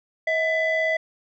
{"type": "ring-modulated tone", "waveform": "triangle", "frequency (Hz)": 679, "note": "F5", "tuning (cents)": -49, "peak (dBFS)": -15, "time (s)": [0.27, 0.97], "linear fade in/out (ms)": 5, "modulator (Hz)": 1320, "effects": ["resampled to 16000 Hz"]}